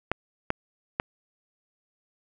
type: clicks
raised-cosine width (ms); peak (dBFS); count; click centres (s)
0.5; -9; 3; 0.116 / 0.504 / 0.999
effects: none